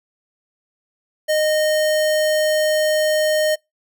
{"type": "tone", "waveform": "square", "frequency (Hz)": 616, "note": "D#5", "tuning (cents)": -17, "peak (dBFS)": -16, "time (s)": [1.28, 3.56], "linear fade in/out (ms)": 20, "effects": ["noise-tail reverb RT60 0.2 s tail -26 dB re dry"]}